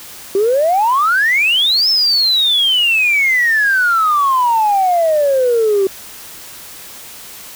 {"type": "exponential two-way sweep", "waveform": "sine", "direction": "up then down", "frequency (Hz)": [379.3, 5330, 379.3], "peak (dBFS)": -9, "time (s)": [0.35, 5.87], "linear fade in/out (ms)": 2, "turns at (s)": 1.89, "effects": ["tanh soft clip ceiling -6 dBFS", "white hiss -34 dBFS RMS until 7.55 s"]}